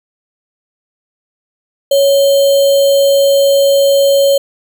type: tone with sample-and-hold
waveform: sine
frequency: 556 Hz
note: C#5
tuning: 5 cents sharp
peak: -6 dBFS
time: 1.91-4.38 s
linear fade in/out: 5 ms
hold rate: 3675 Hz
effects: none